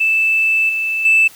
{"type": "tone with level steps", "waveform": "sine", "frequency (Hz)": 2637, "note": "E7", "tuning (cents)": 0, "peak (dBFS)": [-11, -16, -7], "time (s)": [0, 1.28], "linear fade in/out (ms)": 10, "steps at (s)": [0.69, 1.05], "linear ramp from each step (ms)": 5, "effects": ["tanh soft clip ceiling -5 dBFS", "white hiss -42 dBFS RMS until 1.35 s"]}